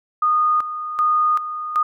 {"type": "tone with tremolo", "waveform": "sine", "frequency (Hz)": 1230, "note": "D#6", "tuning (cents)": -20, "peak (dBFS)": -14, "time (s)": [0.22, 1.83], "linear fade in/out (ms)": 5, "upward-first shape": "square", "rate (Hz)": 1.3, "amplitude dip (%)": 70, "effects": []}